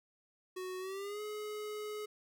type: tone with pitch glide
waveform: square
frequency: 370 to 422.6 Hz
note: F#4 to G#4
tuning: 0 to +30 cents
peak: -40 dBFS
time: 0.56-2.06 s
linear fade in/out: 10 ms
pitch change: +230 cents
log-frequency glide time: 0.79-1.21 s
effects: none